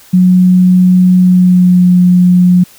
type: tone with pitch glide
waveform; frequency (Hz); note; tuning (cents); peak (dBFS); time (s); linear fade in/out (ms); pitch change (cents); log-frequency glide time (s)
sine; 182.5 to 179.57; F#3 to F3; -24 to +48; -3; 0.13-2.64; 10; -28; 1.19-1.88
effects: white hiss -40 dBFS RMS until 2.78 s